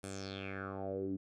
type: tone with low-pass filter sweep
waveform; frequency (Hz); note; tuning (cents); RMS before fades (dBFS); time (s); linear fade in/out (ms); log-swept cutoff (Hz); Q
10% pulse; 97; G2; -18; -41; 0.03-1.17; 10; 10000 to 250; 5.1
effects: none